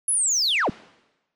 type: linear sweep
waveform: sine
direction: down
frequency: 10860 to 87.31 Hz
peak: -17 dBFS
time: 0.08-0.7 s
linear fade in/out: 5 ms
effects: noise-tail reverb RT60 1.0 s tail -24 dB re dry + tanh soft clip ceiling -17 dBFS